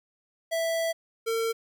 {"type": "tone pair in turn", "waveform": "square", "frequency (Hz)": [659.3, 453.9], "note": ["E5", "A#4"], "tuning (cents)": [0, -46], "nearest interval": "tritone", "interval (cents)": 646, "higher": "first", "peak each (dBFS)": -26, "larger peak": "neither", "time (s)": [[0.51, 0.93], [1.26, 1.53]], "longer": "first", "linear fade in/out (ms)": 20, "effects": ["11-bit"]}